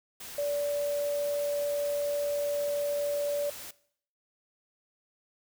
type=tone in noise; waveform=sine; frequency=578 Hz; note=D5; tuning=28 cents flat; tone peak=-27 dBFS; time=0.38-3.5 s; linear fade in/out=5 ms; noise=white; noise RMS=-43 dBFS; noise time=0.2-3.71 s; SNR=+13 dB; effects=noise-tail reverb RT60 0.6 s tail -19 dB re dry